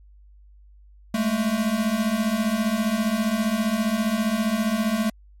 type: beating tone pair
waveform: square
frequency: 207.7 / 222.7 Hz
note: G#3 / A3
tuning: 0 / +21 cents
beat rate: 15 Hz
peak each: -26 / -23 dBFS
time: 1.14-5.1 s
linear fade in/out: 5 ms
effects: added 50 Hz sine -47 dBFS peak until 5.4 s + MP3 64 kbps